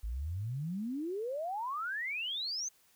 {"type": "exponential sweep", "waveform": "sine", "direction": "up", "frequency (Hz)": [51.2, 6420], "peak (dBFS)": -34, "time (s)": [0.03, 2.69], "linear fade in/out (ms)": 10, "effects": ["white hiss -67 dBFS RMS until 2.95 s"]}